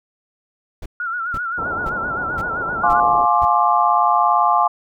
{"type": "noise bursts", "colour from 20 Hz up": "brown", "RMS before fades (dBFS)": -28, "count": 6, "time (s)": [0.82, 3.454], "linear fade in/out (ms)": 5, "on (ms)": 39, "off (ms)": 480}
{"type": "tone with vibrato", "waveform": "sine", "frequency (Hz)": 1396.9, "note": "F6", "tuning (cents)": 0, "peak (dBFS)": -21, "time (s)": [1, 3], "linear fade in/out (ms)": 2, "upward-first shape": "sine", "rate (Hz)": 7.7, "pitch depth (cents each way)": 87}
{"type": "low-pass noise", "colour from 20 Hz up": "white", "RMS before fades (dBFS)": -30, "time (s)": [1.57, 3.26], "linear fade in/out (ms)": 20, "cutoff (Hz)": 1000, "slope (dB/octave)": 48}
{"type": "chord", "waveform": "sine", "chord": "D half-diminished seventh", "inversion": "first", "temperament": "just", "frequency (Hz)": [704.8, 845.8, 1057.2, 1174.7], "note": ["F5", "Ab5", "C6", "D6"], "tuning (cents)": [16, 31, 18, 0], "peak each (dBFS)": -18, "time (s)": [2.83, 4.68], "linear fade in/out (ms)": 10}
{"effects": []}